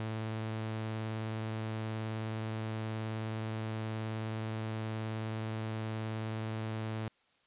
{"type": "tone with vibrato", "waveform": "sawtooth", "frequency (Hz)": 110, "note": "A2", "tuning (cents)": 0, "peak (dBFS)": -31, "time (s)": [0, 7.08], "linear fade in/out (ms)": 0, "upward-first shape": "sine", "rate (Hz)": 19, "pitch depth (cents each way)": 17, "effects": ["white hiss -70 dBFS RMS until 7.46 s", "resampled to 8000 Hz"]}